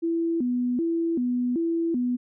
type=tone with vibrato; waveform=sine; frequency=286.6 Hz; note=D4; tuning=42 cents flat; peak=-22 dBFS; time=0.02-2.17 s; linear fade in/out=20 ms; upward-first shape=square; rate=1.3 Hz; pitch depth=260 cents each way; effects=none